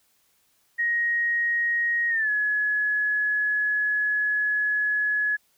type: tone with pitch glide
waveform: sine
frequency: 1880 to 1694.4 Hz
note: A#6 to G#6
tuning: +14 to +34 cents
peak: -21 dBFS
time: 0.78-5.37 s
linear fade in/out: 20 ms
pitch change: -180 cents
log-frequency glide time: 2.09-2.3 s
effects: white hiss -66 dBFS RMS until 5.57 s